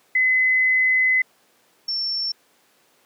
sine tone pair in turn, 2030 / 5419 Hz, B6 / E8, +47 / +47 cents, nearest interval octave + perfect fourth, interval 1700 cents, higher second, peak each -15 / -22 dBFS, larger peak first, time 0.15-1.22 / 1.88-2.32 s, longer first, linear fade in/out 5 ms, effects pink hiss -59 dBFS RMS until 3.05 s + high-pass 300 Hz 12 dB/octave

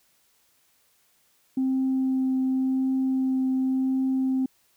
sine tone with vibrato, 262.2 Hz, C4, 4 cents sharp, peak -20 dBFS, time 1.57-4.46 s, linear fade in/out 5 ms, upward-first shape triangle, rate 0.91 Hz, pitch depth 9 cents each way, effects tanh soft clip ceiling -18 dBFS + white hiss -65 dBFS RMS until 4.76 s

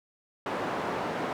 white band-pass noise, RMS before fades -32 dBFS, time 0.46-1.33 s, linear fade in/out 2 ms, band 170 to 960 Hz, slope 12 dB/octave, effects none

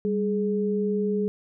sine tone pair together, 197.98 / 420 Hz, G3 / G#4, +17 / +19 cents, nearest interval octave + minor second, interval 1302 cents, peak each -25 dBFS, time 0.05-1.28 s, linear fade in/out 0 ms, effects none

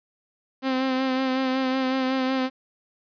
sawtooth tone with vibrato, 261.6 Hz, C4, in tune, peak -18 dBFS, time 0.62-2.5 s, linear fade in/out 50 ms, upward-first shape sine, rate 5.4 Hz, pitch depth 28 cents each way, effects resampled to 11025 Hz + 9-bit

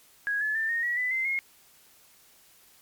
sine tone with pitch steps, 1655 / 1718.3 / 1784.1 / 1852.3 / 1923.2 / 1996.8 / 2073 / 2152 Hz, G#6 / A6 / A6 / A#6 / B6 / B6 / C7 / C7, -6 / -42 / +24 / -12 / -46 / +19 / -17 / +48 cents, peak -25 dBFS, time 0.27-1.39 s, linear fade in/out 0 ms, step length 140 ms, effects white hiss -58 dBFS RMS until 2.81 s + MP3 96 kbps

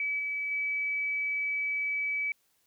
sine tone with level steps, 2291 Hz, D7, 44 cents flat, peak -28 / -30 / -28 dBFS, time 0-2.32 s, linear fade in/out 2 ms, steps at 0.19 / 0.51 s, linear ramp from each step 5 ms, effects white hiss -71 dBFS RMS until 2.66 s

